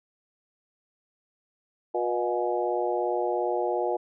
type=harmonic tone with a mistuned harmonic; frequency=120 Hz; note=B2; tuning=49 cents flat; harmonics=3 / 4 / 5 / 6 / 7; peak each=-29 / -30 / -31 / -32 / -32 dBFS; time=1.94-3.97 s; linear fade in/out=10 ms; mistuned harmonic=5; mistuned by=+49 cents; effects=none